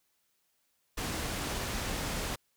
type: low-pass noise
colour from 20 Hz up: pink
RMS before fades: -35 dBFS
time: 0.97-2.36 s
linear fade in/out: 10 ms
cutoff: 11000 Hz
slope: 12 dB/octave
effects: white hiss -75 dBFS RMS until 2.56 s